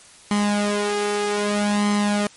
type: tone with flanger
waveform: sawtooth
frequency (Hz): 206.2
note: G#3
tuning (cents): -12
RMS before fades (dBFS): -21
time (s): 0.31-2.27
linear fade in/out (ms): 2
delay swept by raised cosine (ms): 0.96 to 2.56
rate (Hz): 0.63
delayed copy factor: +0.75
effects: white hiss -47 dBFS RMS until 2.36 s + MP3 48 kbps